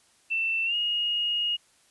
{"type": "tone with pitch glide", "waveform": "sine", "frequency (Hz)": [2676, 2868], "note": ["E7", "F7"], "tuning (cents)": [25, 45], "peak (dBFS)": -24, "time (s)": [0.3, 1.57], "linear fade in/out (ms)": 20, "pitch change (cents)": 120, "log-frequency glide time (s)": [0.65, 0.75], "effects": ["white hiss -62 dBFS RMS until 1.9 s", "resampled to 24000 Hz"]}